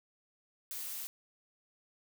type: noise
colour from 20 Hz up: blue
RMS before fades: -41 dBFS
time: 0.71-1.07 s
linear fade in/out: 0 ms
effects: none